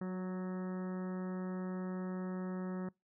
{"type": "harmonic tone with a mistuned harmonic", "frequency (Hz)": 185, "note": "F#3", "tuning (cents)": 0, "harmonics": [1, 2, 3, 4, 5, 6, 7, 8, 9, 10], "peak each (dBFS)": [-37, -45, -50, -57, -56, -58, -55, -64, -60, -61], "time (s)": [0.01, 2.89], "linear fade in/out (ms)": 5, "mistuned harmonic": 2, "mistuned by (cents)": -20, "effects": ["noise-tail reverb RT60 0.2 s tail -25 dB re dry"]}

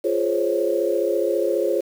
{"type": "chord", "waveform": "sine", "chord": "Db major seventh", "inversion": "first", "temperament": "just", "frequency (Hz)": [346.5, 415.8, 519.7, 554.4], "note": ["F4", "Ab4", "C5", "Db5"], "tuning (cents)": [-14, 2, -12, 0], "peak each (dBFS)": -24, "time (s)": [0.04, 1.81], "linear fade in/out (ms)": 10, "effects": ["7-bit"]}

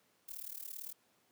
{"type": "noise with amplitude modulation", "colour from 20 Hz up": "violet", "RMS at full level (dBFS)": -42, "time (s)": [0.28, 0.93], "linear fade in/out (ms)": 10, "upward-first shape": "sine", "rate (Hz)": 37.7, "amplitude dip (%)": 90, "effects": ["pink hiss -72 dBFS RMS until 1.31 s", "high-pass 200 Hz 12 dB/octave"]}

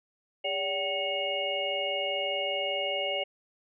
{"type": "tone cluster", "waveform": "sine", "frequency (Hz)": [404.5, 573, 760, 2198, 2851], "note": ["G#4", "D5", "F#5", "C#7", "F7"], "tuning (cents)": [-46, -43, 46, -15, 35], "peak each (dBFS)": [-39, -32, -37, -36, -32], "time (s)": [0.44, 3.24], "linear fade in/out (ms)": 10, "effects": []}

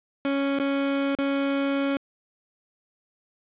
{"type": "tone with dropouts", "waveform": "30% pulse", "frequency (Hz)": 277.3, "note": "C#4", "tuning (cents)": 1, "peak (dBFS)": -20, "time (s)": [0.25, 1.97], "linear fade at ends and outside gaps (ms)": 1, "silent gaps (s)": [[0.588, 0.598], [1.151, 1.187]], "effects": ["resampled to 8000 Hz", "8-bit"]}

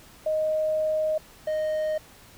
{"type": "tone pair in turn", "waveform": ["sine", "triangle"], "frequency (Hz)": [622.3, 619.5], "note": ["D#5", "D#5"], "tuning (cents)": [0, -8], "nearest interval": "unison", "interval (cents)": 8, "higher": "first", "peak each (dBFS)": -22, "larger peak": "neither", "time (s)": [[0.26, 1.18], [1.47, 1.98]], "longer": "first", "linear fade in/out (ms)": 5, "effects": ["pink hiss -51 dBFS RMS until 2.37 s"]}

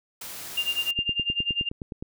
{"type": "noise", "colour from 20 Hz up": "white", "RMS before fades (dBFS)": -38, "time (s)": [0.21, 0.91], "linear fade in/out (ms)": 5}
{"type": "tone with tremolo", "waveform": "sine", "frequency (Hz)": 2800, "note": "F7", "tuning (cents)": 4, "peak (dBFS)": -21, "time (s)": [0.57, 1.69], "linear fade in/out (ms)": 5, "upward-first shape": "sine", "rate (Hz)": 10, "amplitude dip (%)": 90}
{"type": "click train", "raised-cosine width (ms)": 3, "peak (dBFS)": -21, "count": 11, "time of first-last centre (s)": [0.99, 2.025], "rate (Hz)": 9.66}
{"effects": []}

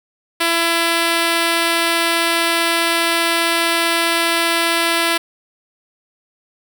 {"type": "tone", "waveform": "5% pulse", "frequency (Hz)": 335.2, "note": "E4", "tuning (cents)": 29, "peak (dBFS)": -3, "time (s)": [0.4, 5.18], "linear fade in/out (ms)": 10, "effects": []}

